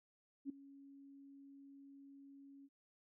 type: tone with ADSR envelope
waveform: sine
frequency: 277.2 Hz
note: C#4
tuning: in tune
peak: -38 dBFS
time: 0.45-2.69 s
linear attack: 46 ms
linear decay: 7 ms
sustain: -18 dB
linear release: 43 ms
effects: none